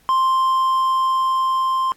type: tone with level ramp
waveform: triangle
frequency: 1050 Hz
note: C6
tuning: 6 cents sharp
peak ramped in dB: -12 to -15 dBFS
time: 0.09-1.92 s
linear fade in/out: 0 ms
effects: pink hiss -56 dBFS RMS until 1.96 s + AAC 64 kbps